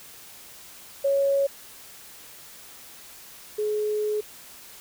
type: tone pair in turn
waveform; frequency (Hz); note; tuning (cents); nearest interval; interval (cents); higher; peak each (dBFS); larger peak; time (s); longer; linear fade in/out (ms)
sine; 554.4 / 423.1; C#5 / G#4; 0 / +32; perfect fourth; 468; first; -19 / -23; first; 1.04-1.47 / 3.58-4.21; second; 10
effects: white hiss -46 dBFS RMS until 4.8 s

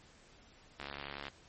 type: click train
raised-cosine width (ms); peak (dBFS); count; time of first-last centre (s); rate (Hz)
0.3; -25; 35; 0.8-1.282; 70.5
effects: pink hiss -61 dBFS RMS until 1.48 s + MP3 32 kbps

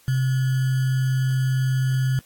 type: tone with sample-and-hold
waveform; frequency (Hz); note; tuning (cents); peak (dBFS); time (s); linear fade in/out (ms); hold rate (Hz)
sine; 130.81; C3; 0; -18; 0.08-2.19; 0; 1575
effects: white hiss -55 dBFS RMS until 2.25 s + AAC 64 kbps

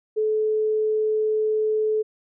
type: tone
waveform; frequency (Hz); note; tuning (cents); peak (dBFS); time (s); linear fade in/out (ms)
sine; 431.9; A4; -32; -19; 0.16-2.03; 20
effects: none

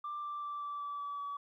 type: tone with pitch steps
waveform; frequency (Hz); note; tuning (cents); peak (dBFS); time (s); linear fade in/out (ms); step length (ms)
sine; 1182 / 1175.2 / 1168.4 / 1161.7 / 1155 / 1148.4 / 1141.7; D6 / D6 / D6 / D6 / D6 / D6 / D6; +11 / +1 / -9 / -19 / -29 / -39 / -49; -36; 0.04-1.37; 5; 190
effects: tanh soft clip ceiling -34 dBFS + 13-bit

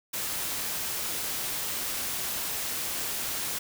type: noise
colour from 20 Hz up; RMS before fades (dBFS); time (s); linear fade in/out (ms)
white; -32; 0.13-3.59; 10
effects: none

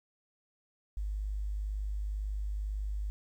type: tone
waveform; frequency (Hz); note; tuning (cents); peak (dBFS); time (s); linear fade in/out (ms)
sine; 51; G#1; -31; -32; 0.97-3.1; 0
effects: 11-bit

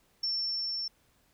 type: tone with level ramp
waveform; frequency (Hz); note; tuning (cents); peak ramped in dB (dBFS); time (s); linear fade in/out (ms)
sine; 5410; E8; +44; -28 to -32; 0.23-0.88; 5
effects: pink hiss -68 dBFS RMS until 1.33 s

